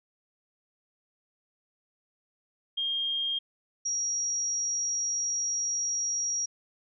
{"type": "tone pair in turn", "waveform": "sine", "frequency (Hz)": [3221, 5683], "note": ["G7", "F8"], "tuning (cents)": [46, 29], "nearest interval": "minor seventh", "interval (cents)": 983, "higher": "second", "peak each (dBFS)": -27, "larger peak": "neither", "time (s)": [[2.77, 3.39], [3.85, 6.46]], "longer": "second", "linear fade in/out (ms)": 10, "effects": []}